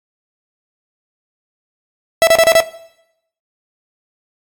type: tone bursts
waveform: 45% pulse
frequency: 659.3 Hz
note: E5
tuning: in tune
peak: -6 dBFS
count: 5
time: 2.22-2.603 s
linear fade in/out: 0 ms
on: 51 ms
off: 32 ms
effects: noise-tail reverb RT60 0.8 s tail -18 dB re dry + AAC 64 kbps